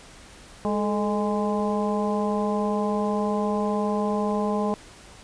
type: harmonic tone with a mistuned harmonic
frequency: 206.5 Hz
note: G#3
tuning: 10 cents flat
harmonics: 1 / 2 / 3 / 4 / 5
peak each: -25 / -28 / -30 / -31 / -32 dBFS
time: 0.65-4.74 s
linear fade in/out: 0 ms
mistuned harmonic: 2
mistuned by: +74 cents
effects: pink hiss -47 dBFS RMS until 5.23 s + resampled to 22050 Hz